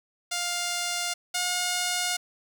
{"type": "tone pair in turn", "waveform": "5% pulse", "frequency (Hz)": [703, 716.9], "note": ["F5", "F5"], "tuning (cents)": [11, 45], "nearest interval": "unison", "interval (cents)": 34, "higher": "second", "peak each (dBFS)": [-16, -14], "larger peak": "second", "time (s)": [[0.31, 1.14], [1.34, 2.17]], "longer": "neither", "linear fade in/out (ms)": 10, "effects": []}